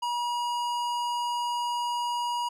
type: tone with tanh clipping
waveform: sine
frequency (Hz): 960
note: B5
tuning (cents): -49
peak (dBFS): -29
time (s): 0.02-2.49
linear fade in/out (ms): 10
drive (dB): 17
effects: none